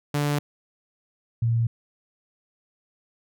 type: tone pair in turn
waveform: sawtooth / sine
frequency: 145.9 / 115.8 Hz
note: D3 / A#2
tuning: -11 / -11 cents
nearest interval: major third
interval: 400 cents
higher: first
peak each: -18 / -19 dBFS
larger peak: first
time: 0.14-0.39 / 1.42-1.67 s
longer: neither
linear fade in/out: 5 ms
effects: none